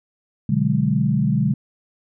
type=chord; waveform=sine; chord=G# half-diminished seventh; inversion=first; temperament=equal; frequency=123.47 / 146.83 / 185 / 207.7 Hz; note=B2 / D3 / F#3 / G#3; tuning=0 / 0 / 0 / 0 cents; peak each=-23 / -20 / -23 / -21 dBFS; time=0.49-1.54 s; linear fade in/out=5 ms; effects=none